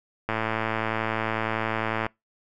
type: click train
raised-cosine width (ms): 0.5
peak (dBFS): -11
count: 198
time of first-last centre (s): 0.29-2.065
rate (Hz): 111
effects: noise-tail reverb RT60 0.2 s tail -25 dB re dry